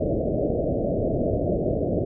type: low-pass noise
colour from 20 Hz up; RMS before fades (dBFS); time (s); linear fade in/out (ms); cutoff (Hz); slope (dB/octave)
white; -24; 0-2.05; 10; 660; 96
effects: none